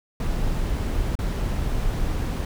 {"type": "noise with dropouts", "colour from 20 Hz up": "brown", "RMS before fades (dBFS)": -24, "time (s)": [0.2, 2.45], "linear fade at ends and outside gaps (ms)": 2, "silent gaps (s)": [1.154, 1.189], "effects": []}